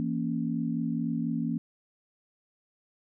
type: chord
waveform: sine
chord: A# diminished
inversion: second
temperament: equal with one note detuned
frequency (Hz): 166.92 / 233.1 / 277.2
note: E3 / A#3 / C#4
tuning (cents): +22 / 0 / 0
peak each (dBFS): -32 / -30 / -33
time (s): 0-1.58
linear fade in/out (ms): 0
effects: none